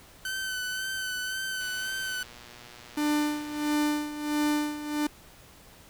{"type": "tone with vibrato", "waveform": "sawtooth", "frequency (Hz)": 1521, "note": "F#6", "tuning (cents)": 47, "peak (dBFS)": -27, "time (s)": [0.25, 2.23], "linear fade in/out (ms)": 2, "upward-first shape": "sine", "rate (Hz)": 1.9, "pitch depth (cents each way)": 28}
{"type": "click train", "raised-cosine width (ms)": 0.2, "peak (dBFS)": -30, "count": 257, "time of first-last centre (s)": [1.61, 3.743], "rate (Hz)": 120}
{"type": "tone with tremolo", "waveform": "45% pulse", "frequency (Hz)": 297.8, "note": "D4", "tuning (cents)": 24, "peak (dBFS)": -23, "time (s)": [2.97, 5.07], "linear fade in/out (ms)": 5, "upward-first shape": "sine", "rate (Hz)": 1.5, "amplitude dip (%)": 75}
{"effects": ["pink hiss -53 dBFS RMS until 5.89 s"]}